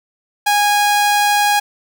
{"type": "tone", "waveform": "sawtooth", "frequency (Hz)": 824, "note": "G#5", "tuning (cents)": -14, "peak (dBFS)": -8, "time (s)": [0.46, 1.6], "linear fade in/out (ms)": 10, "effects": []}